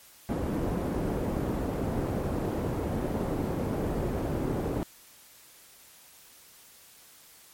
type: low-pass noise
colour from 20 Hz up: white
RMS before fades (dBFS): -30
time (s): 0.29-4.83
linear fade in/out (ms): 0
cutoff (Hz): 390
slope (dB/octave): 12
effects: white hiss -54 dBFS RMS until 7.53 s + MP3 64 kbps